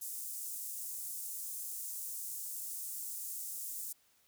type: high-pass noise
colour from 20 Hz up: pink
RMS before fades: -42 dBFS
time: 0.01-3.93 s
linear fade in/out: 10 ms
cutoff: 7700 Hz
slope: 24 dB/octave
effects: white hiss -70 dBFS RMS until 4.27 s